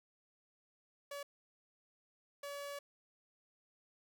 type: tone bursts at uneven times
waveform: sawtooth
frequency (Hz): 569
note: C#5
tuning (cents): +45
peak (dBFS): -39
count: 2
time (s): 1.11-1.23 / 2.43-2.79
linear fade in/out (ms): 5
effects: none